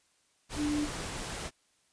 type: tone in noise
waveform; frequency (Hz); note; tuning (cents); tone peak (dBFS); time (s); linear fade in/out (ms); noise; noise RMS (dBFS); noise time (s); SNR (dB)
sine; 296.1; D4; +14; -28; 0.56-0.88; 50; pink; -38; 0.49-1.51; +7
effects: white hiss -70 dBFS RMS until 1.92 s + resampled to 22050 Hz